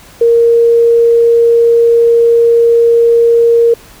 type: tone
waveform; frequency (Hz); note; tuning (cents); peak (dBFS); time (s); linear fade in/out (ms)
sine; 466.2; A#4; 0; -4; 0.21-3.74; 5
effects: pink hiss -38 dBFS RMS until 4 s